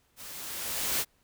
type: noise with level ramp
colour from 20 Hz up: white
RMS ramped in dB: -45 to -27 dBFS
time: 0.16-1.05 s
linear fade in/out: 50 ms
effects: pink hiss -69 dBFS RMS until 1.23 s